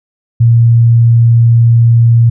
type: tone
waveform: sine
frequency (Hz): 116.7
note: A#2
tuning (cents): +2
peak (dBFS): -3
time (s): 0.4-2.3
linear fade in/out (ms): 10
effects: none